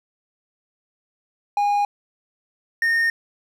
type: tone pair in turn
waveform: triangle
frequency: 818 / 1836.3 Hz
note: G#5 / A#6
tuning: -26 / -27 cents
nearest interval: octave + major second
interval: 1399 cents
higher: second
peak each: -15 dBFS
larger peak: neither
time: 1.57-1.85 / 2.82-3.1 s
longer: neither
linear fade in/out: 2 ms
effects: none